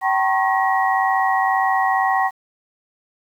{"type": "tone cluster", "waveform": "sine", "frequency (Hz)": [768, 870, 965, 1089, 1900], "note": ["G5", "A5", "B5", "C#6", "A#6"], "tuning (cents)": [-36, -20, -40, -31, 33], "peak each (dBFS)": [-18, -26, -27, -22, -23], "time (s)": [0.01, 2.31], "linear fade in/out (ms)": 50, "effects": ["8-bit"]}